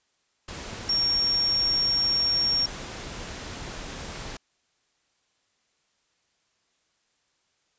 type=tone in noise; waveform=sine; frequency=5540 Hz; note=F8; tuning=15 cents flat; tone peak=-21 dBFS; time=0.89-2.66 s; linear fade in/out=5 ms; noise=pink; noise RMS=-37 dBFS; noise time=0.48-4.37 s; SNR=+13 dB; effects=white hiss -71 dBFS RMS until 7.78 s + resampled to 16000 Hz